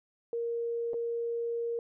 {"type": "tone with dropouts", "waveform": "sine", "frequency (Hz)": 467.4, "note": "A#4", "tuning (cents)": 5, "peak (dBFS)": -30, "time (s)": [0.33, 1.79], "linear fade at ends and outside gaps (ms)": 1, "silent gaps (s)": [0.934, 0.941], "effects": []}